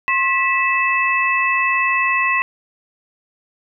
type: tone cluster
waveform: sine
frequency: 1065 / 1959 / 2620 Hz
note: C6 / B6 / E7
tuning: +30 / -15 / -11 cents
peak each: -19 dBFS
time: 0.08-2.42 s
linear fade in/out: 0 ms
effects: none